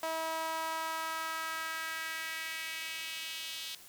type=tone with high-pass filter sweep; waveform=sawtooth; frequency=322.4 Hz; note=E4; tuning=38 cents flat; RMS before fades=-38 dBFS; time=0.03-3.75 s; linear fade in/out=2 ms; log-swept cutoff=740 to 3400 Hz; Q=2.3; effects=white hiss -54 dBFS RMS until 3.88 s